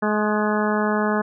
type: harmonic tone with a mistuned harmonic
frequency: 211.8 Hz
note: G#3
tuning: 34 cents sharp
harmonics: 1 / 2 / 3 / 4 / 5 / 6 / 7 / 8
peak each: -22 / -25 / -27 / -28 / -29 / -30 / -30 / -31 dBFS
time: 0.02-1.22 s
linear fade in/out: 10 ms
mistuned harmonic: 6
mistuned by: -34 cents
effects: none